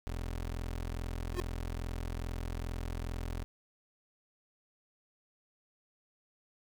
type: tone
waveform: 25% pulse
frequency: 42.39 Hz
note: E1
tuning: 49 cents sharp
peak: -32 dBFS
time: 0.07-3.44 s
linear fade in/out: 0 ms
type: tone with exponential growth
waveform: square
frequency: 358.6 Hz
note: F4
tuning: 46 cents sharp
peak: -29 dBFS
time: 1.31-1.4 s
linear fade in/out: 0 ms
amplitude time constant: 19 ms
effects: none